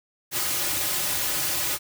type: noise with comb filter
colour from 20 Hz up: white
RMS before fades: -26 dBFS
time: 0.31-1.79 s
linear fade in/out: 50 ms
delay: 4.4 ms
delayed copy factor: -0.9
effects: none